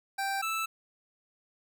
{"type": "tone pair in turn", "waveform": "25% pulse", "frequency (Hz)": [784, 1318.5], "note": ["G5", "E6"], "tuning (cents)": [0, 0], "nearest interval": "major sixth", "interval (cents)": 900, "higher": "second", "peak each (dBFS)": -26, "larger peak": "neither", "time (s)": [[0.18, 0.42], [0.42, 0.66]], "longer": "neither", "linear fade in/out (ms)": 10, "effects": []}